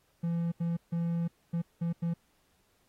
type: tone bursts at uneven times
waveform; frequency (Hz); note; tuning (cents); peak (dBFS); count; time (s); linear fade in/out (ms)
triangle; 169; E3; +43; -26; 6; 0.23-0.52 / 0.6-0.77 / 0.92-1.28 / 1.53-1.62 / 1.81-1.93 / 2.02-2.14; 10
effects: pink hiss -71 dBFS RMS until 2.88 s + AAC 48 kbps